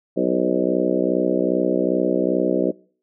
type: harmonic tone with a mistuned harmonic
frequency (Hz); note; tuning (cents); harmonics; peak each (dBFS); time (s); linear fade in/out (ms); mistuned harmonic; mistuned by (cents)
62.5; B1; +21; 3 / 4 / 5 / 6 / 7 / 8 / 9 / 10; -26 / -26 / -23 / -23 / -28 / -25 / -27 / -28; 0.16-2.72; 20; 9; -25
effects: noise-tail reverb RT60 0.5 s tail -25 dB re dry